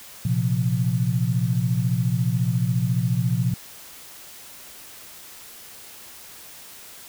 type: chord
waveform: sine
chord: Bb suspended second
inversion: none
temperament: equal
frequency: 116.54 / 130.81 / 174.61 Hz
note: Bb2 / C3 / F3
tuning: 0 / 0 / 0 cents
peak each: -23 / -23 / -25 dBFS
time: 0.25-3.54 s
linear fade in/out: 5 ms
effects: white hiss -43 dBFS RMS until 7.08 s